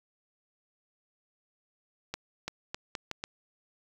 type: accelerating click train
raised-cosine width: 0.2 ms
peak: -17 dBFS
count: 6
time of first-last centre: 2.14-3.239 s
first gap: 340 ms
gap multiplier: 0.78
effects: 8-bit